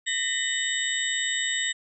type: tone cluster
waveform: sine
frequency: 1838 / 1976 / 2999 / 3685 / 7720 Hz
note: A#6 / B6 / F#7 / A#7 / B8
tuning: -25 / 0 / +23 / -21 / -40 cents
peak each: -31 dBFS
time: 0.06-1.73 s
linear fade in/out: 20 ms
effects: none